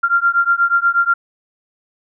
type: beating tone pair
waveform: sine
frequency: 1383 / 1391.3 Hz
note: F6 / F6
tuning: -17 / -7 cents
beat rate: 8.3 Hz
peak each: -15 / -15 dBFS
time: 0.03-1.14 s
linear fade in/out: 10 ms
effects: none